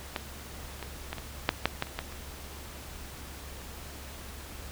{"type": "clicks", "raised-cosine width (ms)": 0.3, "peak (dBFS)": [-14, -30, -30, -21, -17, -23, -6, -7, -12, -27, -15, -29], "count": 12, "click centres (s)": [0.162, 0.397, 0.794, 0.827, 1.13, 1.183, 1.491, 1.656, 1.824, 1.87, 1.99, 2.124], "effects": ["added 69 Hz sine -45 dBFS peak until 4.71 s", "pink hiss -45 dBFS RMS until 4.71 s"]}